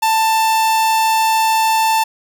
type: tone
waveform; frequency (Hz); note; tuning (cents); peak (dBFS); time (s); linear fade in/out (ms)
45% pulse; 887; A5; +14; -12; 0.02-2.04; 10
effects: none